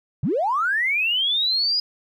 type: linear sweep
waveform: triangle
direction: up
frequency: 103.83 to 4978 Hz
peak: -15 dBFS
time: 0.23-1.8 s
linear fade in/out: 5 ms
effects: tanh soft clip ceiling -17 dBFS